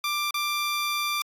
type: tone with dropouts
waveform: 15% pulse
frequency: 1182 Hz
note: D6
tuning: 11 cents sharp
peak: -19 dBFS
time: 0.04-1.22 s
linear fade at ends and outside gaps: 2 ms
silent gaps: 0.308-0.342 s
effects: AAC 64 kbps